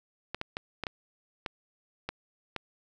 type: clicks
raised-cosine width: 0.3 ms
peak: -17 dBFS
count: 8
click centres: 0.346 / 0.414 / 0.569 / 0.837 / 0.868 / 1.462 / 2.09 / 2.563 s
effects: none